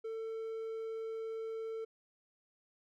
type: tone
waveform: triangle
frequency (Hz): 447.1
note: A4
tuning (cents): +28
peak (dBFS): -36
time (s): 0.04-1.85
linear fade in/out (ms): 10
effects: none